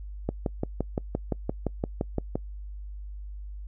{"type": "click train", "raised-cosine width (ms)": 2, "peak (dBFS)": -13, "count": 13, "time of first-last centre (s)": [0.29, 2.355], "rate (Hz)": 5.81, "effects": ["noise-tail reverb RT60 0.1 s tail -26 dB re dry", "added 50 Hz sine -36 dBFS peak until 3.67 s"]}